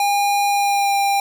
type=tone with pitch glide; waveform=square; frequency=810 to 797.9 Hz; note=G#5 to G5; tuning=-43 to +30 cents; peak=-16 dBFS; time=0-1.2 s; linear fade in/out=2 ms; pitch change=-27 cents; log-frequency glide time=0.48-0.97 s; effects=none